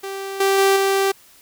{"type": "tone with level steps", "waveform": "sawtooth", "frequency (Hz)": 390.5, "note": "G4", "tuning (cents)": -7, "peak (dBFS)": [-23, -11, -9, -12], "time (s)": [0.03, 1.12], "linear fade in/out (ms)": 10, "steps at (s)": [0.4, 0.58, 0.76], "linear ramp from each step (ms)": 5, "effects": ["white hiss -50 dBFS RMS until 1.41 s"]}